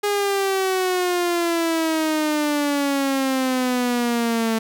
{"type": "exponential sweep", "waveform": "sawtooth", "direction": "down", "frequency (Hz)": [413.1, 222.5], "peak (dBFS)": -15, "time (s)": [0.03, 4.59], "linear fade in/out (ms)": 10, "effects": []}